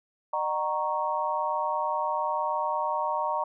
sine tone cluster, 608 / 754 / 935 / 1104 Hz, D#5 / F#5 / A#5 / C#6, -40 / +32 / +5 / -7 cents, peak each -32 / -35 / -28 / -32 dBFS, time 0.33-3.44 s, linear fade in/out 5 ms, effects none

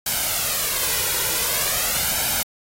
white noise with flanger, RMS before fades -22 dBFS, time 0.06-2.43 s, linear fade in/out 5 ms, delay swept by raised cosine 1.3 to 2.09 ms, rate 0.46 Hz, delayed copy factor +0.6, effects AAC 48 kbps

